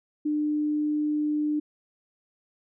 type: tone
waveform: sine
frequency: 299.9 Hz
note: D4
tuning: 36 cents sharp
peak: -23 dBFS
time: 0.25-1.6 s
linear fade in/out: 10 ms
effects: none